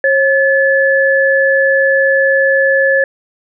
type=tone pair together; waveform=sine; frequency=541 / 1724 Hz; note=C#5 / A6; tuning=-42 / -36 cents; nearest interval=octave + minor sixth; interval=2006 cents; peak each=-11 dBFS; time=0.04-3.04 s; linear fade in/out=2 ms; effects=none